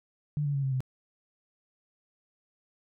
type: tone with pitch steps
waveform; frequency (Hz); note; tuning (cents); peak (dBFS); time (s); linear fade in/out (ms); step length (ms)
sine; 148 / 143.21 / 138.57 / 134.08 / 129.74; D3 / D3 / C#3 / C3 / C3; +14 / -43 / 0 / +43 / -14; -26; 0.37-0.805; 0; 87
effects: none